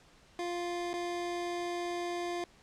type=tone with dropouts; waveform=25% pulse; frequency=349.2 Hz; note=F4; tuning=in tune; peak=-30 dBFS; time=0.39-2.44 s; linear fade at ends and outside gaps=1 ms; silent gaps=0.932-0.939 s; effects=pink hiss -61 dBFS RMS until 2.62 s + low-pass 7000 Hz 12 dB/octave